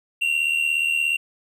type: tone pair together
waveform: triangle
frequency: 2732 / 2809 Hz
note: F7 / F7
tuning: -39 / +9 cents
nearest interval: unison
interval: 48 cents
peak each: -19 / -23 dBFS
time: 0.21-1.17 s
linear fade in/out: 10 ms
effects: none